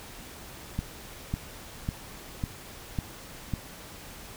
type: click train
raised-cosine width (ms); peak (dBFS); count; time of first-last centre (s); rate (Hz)
5; -16; 6; 0.79-3.537; 1.82
effects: pink hiss -45 dBFS RMS until 4.36 s